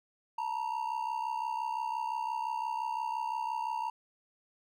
triangle ring-modulated tone, 921 Hz, A#5, 21 cents flat, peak -27 dBFS, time 0.38-3.9 s, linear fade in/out 5 ms, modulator 32.9 Hz, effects none

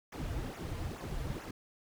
brown noise with flanger, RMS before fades -39 dBFS, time 0.12-1.51 s, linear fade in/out 5 ms, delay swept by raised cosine 0.22 to 5.52 ms, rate 2.3 Hz, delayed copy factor -1, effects none

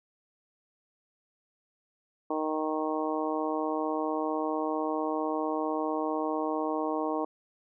harmonic tone, 155.56 Hz, D#3, in tune, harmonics 2 / 3 / 4 / 5 / 6 / 7, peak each -32 / -34 / -35 / -36 / -37 / -37 dBFS, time 2.3-7.25 s, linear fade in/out 5 ms, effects none

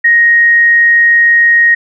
sine tone, 1873 Hz, A#6, 8 cents sharp, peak -4 dBFS, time 0.04-1.75 s, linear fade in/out 10 ms, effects none

